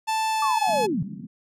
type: tone with pitch glide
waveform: 45% pulse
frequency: 880 to 854.9 Hz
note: A5 to G#5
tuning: 0 to +50 cents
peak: -22 dBFS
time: 0.07-0.87 s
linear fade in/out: 20 ms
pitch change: -50 cents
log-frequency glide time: 0.3-0.75 s
type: linear sweep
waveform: sine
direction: down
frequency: 1174.7 to 119.7 Hz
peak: -22 dBFS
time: 0.42-1.03 s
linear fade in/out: 5 ms
type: band-pass noise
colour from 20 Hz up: pink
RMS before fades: -36 dBFS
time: 0.67-1.27 s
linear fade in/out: 10 ms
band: 160 to 250 Hz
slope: 48 dB/octave
effects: low-pass 11000 Hz 12 dB/octave